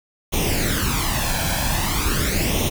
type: noise with flanger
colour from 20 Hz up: pink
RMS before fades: -21 dBFS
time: 0.32-2.7 s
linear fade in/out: 20 ms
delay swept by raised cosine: 0.32 to 1.25 ms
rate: 0.43 Hz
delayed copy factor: +0.7
effects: none